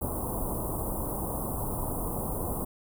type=band-stop noise; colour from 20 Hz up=pink; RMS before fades=-32 dBFS; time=0.01-2.65 s; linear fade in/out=10 ms; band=1100 to 9400 Hz; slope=48 dB/octave; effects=none